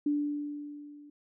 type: tone with level ramp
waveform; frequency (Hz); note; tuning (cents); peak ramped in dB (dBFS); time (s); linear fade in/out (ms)
sine; 292.5; D4; -7; -24 to -49; 0.06-1.1; 5
effects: none